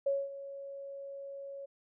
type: tone with ADSR envelope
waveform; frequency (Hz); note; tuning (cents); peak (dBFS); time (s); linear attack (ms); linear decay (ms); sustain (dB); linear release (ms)
sine; 554.4; C#5; 0; -26; 0.06-1.66; 8; 220; -15; 12
effects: none